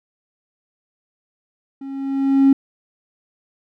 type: tone with level ramp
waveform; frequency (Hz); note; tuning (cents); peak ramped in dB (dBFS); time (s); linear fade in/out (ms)
triangle; 272.4; C#4; -30; -28 to -4; 1.81-2.53; 5
effects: tanh soft clip ceiling -5 dBFS